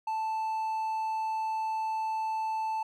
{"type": "tone", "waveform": "triangle", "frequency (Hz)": 880, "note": "A5", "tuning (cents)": 0, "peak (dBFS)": -27, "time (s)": [0.07, 2.83], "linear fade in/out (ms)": 5, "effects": []}